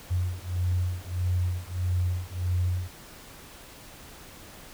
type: beating tone pair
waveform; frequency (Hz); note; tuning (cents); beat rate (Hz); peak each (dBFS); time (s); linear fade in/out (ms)
sine; 89 / 90.6; F2 / F#2; +33 / -36; 1.6; -28; 0.1-2.89; 20
effects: pink hiss -47 dBFS RMS until 4.73 s